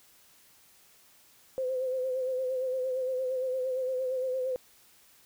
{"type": "tone with vibrato", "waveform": "sine", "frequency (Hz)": 515, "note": "C5", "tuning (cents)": -28, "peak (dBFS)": -28, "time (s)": [1.58, 4.56], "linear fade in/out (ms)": 0, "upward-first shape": "sine", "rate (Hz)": 8.7, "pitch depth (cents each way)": 42, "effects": ["white hiss -60 dBFS RMS until 5.25 s"]}